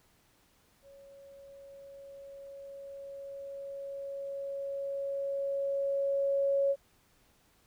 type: tone with level ramp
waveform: sine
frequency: 554.4 Hz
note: C#5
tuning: in tune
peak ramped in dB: -52 to -24 dBFS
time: 0.82-6.76 s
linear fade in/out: 50 ms
effects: pink hiss -67 dBFS RMS until 7.66 s